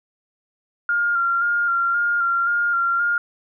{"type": "tone with vibrato", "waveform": "sine", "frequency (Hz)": 1396.9, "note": "F6", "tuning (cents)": 0, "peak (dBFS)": -17, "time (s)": [0.89, 3.18], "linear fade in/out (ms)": 2, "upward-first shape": "square", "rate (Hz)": 1.9, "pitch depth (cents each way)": 21, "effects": []}